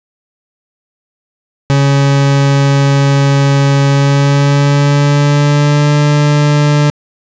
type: tone with pitch glide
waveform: 40% pulse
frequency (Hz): 139.5 to 147.28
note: C#3 to D3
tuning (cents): +11 to +5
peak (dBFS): -6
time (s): 1.7-6.9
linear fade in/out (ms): 0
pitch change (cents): +94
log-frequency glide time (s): 3.88-5.94
effects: resampled to 16000 Hz + 8-bit